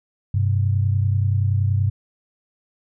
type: tone pair together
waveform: sine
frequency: 98 / 128.5 Hz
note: G2 / C3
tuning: 0 / -31 cents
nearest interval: perfect fourth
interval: 469 cents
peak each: -17 / -23 dBFS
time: 0.34-1.9 s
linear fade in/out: 5 ms
effects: none